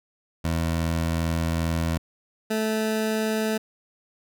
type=tone pair in turn; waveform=20% pulse; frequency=82.41 / 218.4 Hz; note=E2 / A3; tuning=0 / -13 cents; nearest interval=octave + perfect fourth; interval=1687 cents; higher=second; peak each=-18 dBFS; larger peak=neither; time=0.44-1.98 / 2.5-3.58 s; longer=first; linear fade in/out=10 ms; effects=none